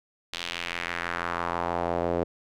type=tone with band-pass filter sweep; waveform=sawtooth; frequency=86.1 Hz; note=F2; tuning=24 cents flat; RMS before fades=-30 dBFS; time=0.33-2.24 s; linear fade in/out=5 ms; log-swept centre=3600 to 480 Hz; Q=1.9; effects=none